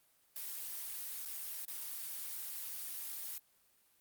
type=noise with dropouts; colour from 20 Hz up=blue; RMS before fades=-43 dBFS; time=0.36-3.38 s; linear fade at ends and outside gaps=0 ms; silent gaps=1.251-1.258 / 1.65-1.681 s; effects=white hiss -71 dBFS RMS until 4 s + Opus 32 kbps